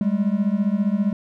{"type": "beating tone pair", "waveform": "triangle", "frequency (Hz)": [195.9, 210.9], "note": ["G3", "G#3"], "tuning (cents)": [-1, 27], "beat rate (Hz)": 15, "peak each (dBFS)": -19, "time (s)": [0.01, 1.13], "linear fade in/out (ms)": 2, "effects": []}